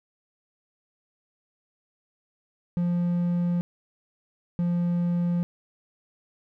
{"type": "tone pair in turn", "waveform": "triangle", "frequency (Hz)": [174.61, 173.98], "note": ["F3", "F3"], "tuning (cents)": [0, -6], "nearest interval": "unison", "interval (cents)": 6, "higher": "first", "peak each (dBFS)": -20, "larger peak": "neither", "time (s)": [[2.77, 3.61], [4.59, 5.43]], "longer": "neither", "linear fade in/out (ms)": 0, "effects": []}